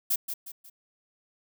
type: noise with echo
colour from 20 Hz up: violet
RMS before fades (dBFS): -25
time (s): 0.1-0.16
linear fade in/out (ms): 10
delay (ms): 180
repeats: 3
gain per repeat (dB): -8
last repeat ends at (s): 0.7
effects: none